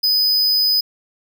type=tone; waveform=square; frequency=5000 Hz; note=D#8; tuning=8 cents sharp; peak=-14 dBFS; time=0.03-0.81 s; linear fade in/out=10 ms; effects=none